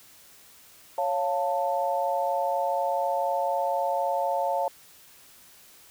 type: chord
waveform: sine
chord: Db augmented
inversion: none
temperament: equal with one note detuned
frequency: 554.4 / 698.5 / 886.1 Hz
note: Db5 / F5 / A5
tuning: 0 / 0 / +12 cents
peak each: -28 dBFS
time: 0.98-4.68 s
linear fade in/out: 2 ms
effects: white hiss -53 dBFS RMS until 5.9 s